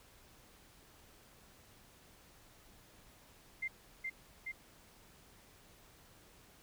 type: tone with echo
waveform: sine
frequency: 2093 Hz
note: C7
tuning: in tune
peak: -35 dBFS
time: 3.62-3.68 s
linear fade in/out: 10 ms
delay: 420 ms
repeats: 2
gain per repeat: -2 dB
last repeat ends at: 4.52 s
effects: pink hiss -62 dBFS RMS until 6.62 s

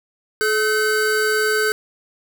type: tone pair together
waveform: square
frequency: 429.1 / 1529 Hz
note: A4 / G6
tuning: -43 / -44 cents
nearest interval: octave + minor seventh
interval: 2199 cents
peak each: -20 / -20 dBFS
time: 0.41-1.72 s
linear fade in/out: 0 ms
effects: none

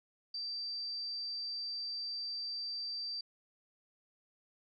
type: tone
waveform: sine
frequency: 4671 Hz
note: D8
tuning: 10 cents flat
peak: -37 dBFS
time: 0.34-3.21 s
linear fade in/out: 5 ms
effects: none

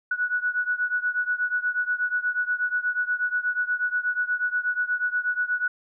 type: beating tone pair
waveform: sine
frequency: 1469 / 1477.3 Hz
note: F#6 / F#6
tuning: -13 / -3 cents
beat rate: 8.3 Hz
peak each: -25 / -27 dBFS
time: 0.11-5.68 s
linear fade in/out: 5 ms
effects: none

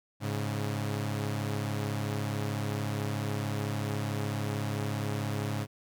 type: tone pair together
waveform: sawtooth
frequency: 104.49 / 138.2 Hz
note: G#2 / C#3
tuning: +11 / -5 cents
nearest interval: perfect fourth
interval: 484 cents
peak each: -28 / -31 dBFS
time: 0.2-5.67 s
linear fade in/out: 50 ms
effects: none

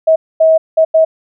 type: tone bursts at uneven times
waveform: sine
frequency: 641 Hz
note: E5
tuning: 49 cents flat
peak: -5 dBFS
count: 4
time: 0.07-0.16 / 0.4-0.58 / 0.77-0.85 / 0.94-1.05 s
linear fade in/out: 10 ms
effects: none

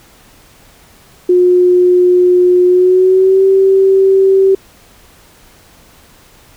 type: tone with pitch glide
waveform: sine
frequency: 359.7 to 385.5 Hz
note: F#4 to G4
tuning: -49 to -29 cents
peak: -5 dBFS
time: 1.29-4.55 s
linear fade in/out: 5 ms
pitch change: +120 cents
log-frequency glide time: 2.66-3.44 s
effects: pink hiss -44 dBFS RMS until 6.56 s

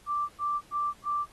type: tone bursts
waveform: sine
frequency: 1174.7 Hz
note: D6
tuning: in tune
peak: -26 dBFS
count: 4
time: 0.06-1.262 s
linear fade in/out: 50 ms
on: 230 ms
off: 94 ms
effects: pink hiss -58 dBFS RMS until 1.32 s + AAC 32 kbps

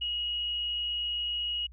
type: tone with amplitude modulation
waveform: sine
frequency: 2893 Hz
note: F#7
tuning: 40 cents flat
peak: -28 dBFS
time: 0.01-1.67 s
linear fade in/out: 10 ms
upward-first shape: sine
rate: 250 Hz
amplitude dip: 25%
effects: added 60 Hz sine -47 dBFS peak until 1.72 s

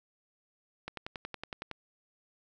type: click train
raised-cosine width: 0.3 ms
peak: -22 dBFS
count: 10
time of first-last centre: 0.88-1.713 s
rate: 10.8 Hz
effects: none

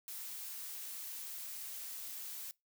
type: noise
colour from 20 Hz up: blue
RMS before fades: -45 dBFS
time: 0.08-2.51 s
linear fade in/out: 0 ms
effects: noise-tail reverb RT60 0.2 s tail -23 dB re dry

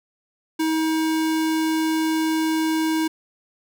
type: tone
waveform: square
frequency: 318.2 Hz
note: D#4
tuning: 39 cents sharp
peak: -20 dBFS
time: 0.59-3.08 s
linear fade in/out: 10 ms
effects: none

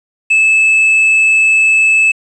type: tone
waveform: triangle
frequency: 2613 Hz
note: E7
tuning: 16 cents flat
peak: -5 dBFS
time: 0.3-2.12 s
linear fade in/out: 10 ms
effects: resampled to 24000 Hz + 7-bit

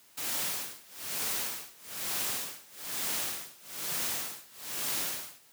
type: noise with tremolo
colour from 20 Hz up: white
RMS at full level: -32 dBFS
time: 0.17-5.39 s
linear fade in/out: 10 ms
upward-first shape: sine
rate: 1.1 Hz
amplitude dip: 95%
effects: white hiss -60 dBFS RMS until 5.52 s + high-pass 100 Hz 12 dB/octave

